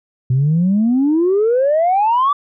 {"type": "exponential sweep", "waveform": "sine", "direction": "up", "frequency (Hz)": [123.47, 1174.7], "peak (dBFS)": -10, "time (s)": [0.3, 2.33], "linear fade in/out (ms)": 5, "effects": ["tanh soft clip ceiling -8 dBFS"]}